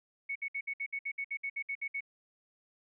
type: tone bursts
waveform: sine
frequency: 2217 Hz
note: C#7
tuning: in tune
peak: -33 dBFS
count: 14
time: 0.29-2.007 s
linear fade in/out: 10 ms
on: 66 ms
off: 61 ms
effects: none